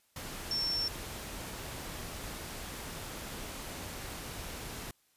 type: tone in noise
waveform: sine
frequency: 5430 Hz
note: F8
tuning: 50 cents flat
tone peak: -30 dBFS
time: 0.51-0.88 s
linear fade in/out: 2 ms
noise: pink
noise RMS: -42 dBFS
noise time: 0.16-4.91 s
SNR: +9 dB
effects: white hiss -71 dBFS RMS until 5.16 s + resampled to 32000 Hz